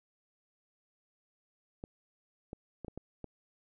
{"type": "clicks", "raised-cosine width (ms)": 2, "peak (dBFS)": -28, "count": 6, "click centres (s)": [1.839, 2.531, 2.847, 2.882, 2.976, 3.243], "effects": []}